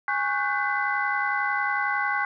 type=tone cluster; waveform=sine; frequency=824 / 1106 / 1481 / 1552 / 2014 Hz; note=G#5 / C#6 / F#6 / G6 / B6; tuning=-14 / -4 / +1 / -18 / +33 cents; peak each=-29 dBFS; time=0.08-2.25 s; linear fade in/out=2 ms; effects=tanh soft clip ceiling -12 dBFS